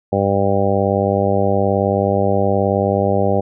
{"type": "harmonic tone", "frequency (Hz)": 98.9, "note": "G2", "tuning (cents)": 16, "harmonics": [1, 2, 3, 4, 5, 6, 7, 8], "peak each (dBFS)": [-21, -21, -26, -22, -20, -20, -25, -23], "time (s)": [0.12, 3.41], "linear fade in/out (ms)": 10, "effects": []}